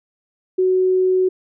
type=tone; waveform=sine; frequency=371.6 Hz; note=F#4; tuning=7 cents sharp; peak=-13 dBFS; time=0.58-1.29 s; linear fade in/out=10 ms; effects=none